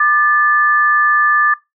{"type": "tone pair together", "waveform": "sine", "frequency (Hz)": [1194.4, 1742], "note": ["D6", "A6"], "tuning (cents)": [29, -18], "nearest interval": "perfect fifth", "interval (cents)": 653, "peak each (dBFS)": -12, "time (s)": [0, 1.54], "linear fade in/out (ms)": 5, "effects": ["noise-tail reverb RT60 0.2 s tail -21 dB re dry"]}